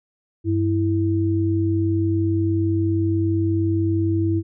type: tone pair together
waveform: sine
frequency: 97.7 / 328.6 Hz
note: G2 / E4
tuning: -5 / -5 cents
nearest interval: octave + major sixth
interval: 2100 cents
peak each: -20 dBFS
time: 0.44-4.43 s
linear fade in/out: 50 ms
effects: none